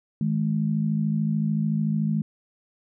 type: tone pair together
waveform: sine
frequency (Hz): 158.5 / 212.1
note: D#3 / G#3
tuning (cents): +32 / +37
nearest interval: perfect fourth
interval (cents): 505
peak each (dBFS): -24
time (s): 0.21-2.22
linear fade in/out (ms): 2
effects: none